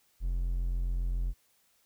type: tone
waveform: triangle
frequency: 43.65 Hz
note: F1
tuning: in tune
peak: -26 dBFS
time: 0.2-1.34 s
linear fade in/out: 50 ms
effects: white hiss -69 dBFS RMS until 1.85 s